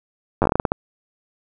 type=slowing click train; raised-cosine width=1 ms; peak=-3 dBFS; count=11; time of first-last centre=0.42-0.719 s; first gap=9 ms; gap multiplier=1.25; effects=none

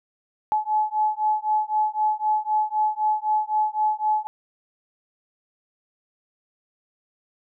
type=beating tone pair; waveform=sine; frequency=854 / 857.9 Hz; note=G#5 / A5; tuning=+48 / -44 cents; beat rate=3.9 Hz; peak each=-23 dBFS; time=0.52-4.27 s; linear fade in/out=0 ms; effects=none

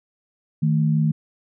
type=tone pair together; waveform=sine; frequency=155.83 / 221.6 Hz; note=D#3 / A3; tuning=+3 / +13 cents; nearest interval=tritone; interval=610 cents; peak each=-17 / -23 dBFS; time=0.62-1.12 s; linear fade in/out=10 ms; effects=none

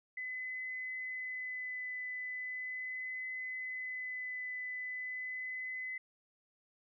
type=tone with vibrato; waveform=sine; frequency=2014 Hz; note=B6; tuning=33 cents sharp; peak=-38 dBFS; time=0.17-5.98 s; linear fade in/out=5 ms; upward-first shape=sine; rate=0.39 Hz; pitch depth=9 cents each way; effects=none

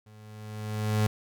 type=tone with level ramp; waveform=35% pulse; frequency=107 Hz; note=A2; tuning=48 cents flat; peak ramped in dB=-49 to -19 dBFS; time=0.06-1.07 s; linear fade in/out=5 ms; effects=none

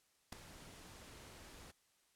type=noise with ADSR envelope; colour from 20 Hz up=pink; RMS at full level=-42 dBFS; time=0.32-1.72 s; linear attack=7 ms; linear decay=3 ms; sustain=-14 dB; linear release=17 ms; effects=white hiss -75 dBFS RMS until 2.15 s + low-pass 11000 Hz 12 dB/octave

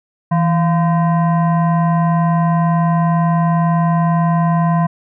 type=tone with frequency modulation; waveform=sine; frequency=164.81 Hz; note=E3; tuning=in tune; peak=-11 dBFS; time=0.31-4.87 s; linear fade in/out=10 ms; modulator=858 Hz; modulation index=0.72; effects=none

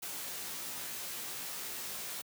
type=noise with comb filter; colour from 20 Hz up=white; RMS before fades=-41 dBFS; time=0.02-2.22 s; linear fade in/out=10 ms; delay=17 ms; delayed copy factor=+0.85; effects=high-pass 100 Hz 12 dB/octave

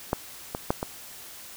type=clicks; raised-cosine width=1 ms; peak=-9 / -15 / -8 / -14 dBFS; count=4; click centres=0.131 / 0.549 / 0.705 / 0.829 s; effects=white hiss -44 dBFS RMS until 1.56 s

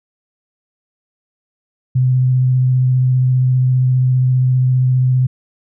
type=tone with vibrato; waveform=sine; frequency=128 Hz; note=C3; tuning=38 cents flat; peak=-10 dBFS; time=1.95-5.27 s; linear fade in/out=10 ms; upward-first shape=square; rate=15 Hz; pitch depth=10 cents each way; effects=none

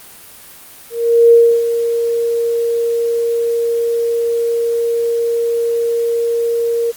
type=tone with ADSR envelope; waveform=sine; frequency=466.4 Hz; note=A#4; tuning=1 cent sharp; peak=-3 dBFS; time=0.9-6.92 s; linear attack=420 ms; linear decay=300 ms; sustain=-10 dB; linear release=19 ms; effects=white hiss -38 dBFS RMS until 6.96 s + Opus 32 kbps

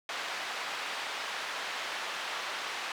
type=band-pass noise; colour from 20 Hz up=pink; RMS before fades=-37 dBFS; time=0.09-2.92 s; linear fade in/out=2 ms; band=900 to 3900 Hz; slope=12 dB/octave; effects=none

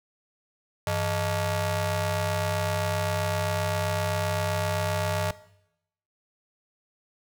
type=ring-modulated tone; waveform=sawtooth; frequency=259.9 Hz; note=C4; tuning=11 cents flat; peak=-18 dBFS; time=0.87-5.31 s; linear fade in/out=2 ms; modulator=356 Hz; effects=noise-tail reverb RT60 0.8 s tail -18 dB re dry

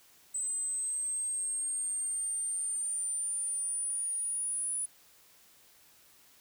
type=exponential sweep; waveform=sine; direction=up; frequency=8060 to 9880 Hz; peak=-31 dBFS; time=0.34-4.86 s; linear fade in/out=10 ms; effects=white hiss -61 dBFS RMS until 6.4 s

